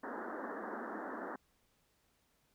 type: band-pass noise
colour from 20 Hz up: pink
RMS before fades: -43 dBFS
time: 0.03-1.36 s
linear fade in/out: 5 ms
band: 210 to 1800 Hz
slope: 96 dB/octave
effects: pink hiss -75 dBFS RMS until 2.54 s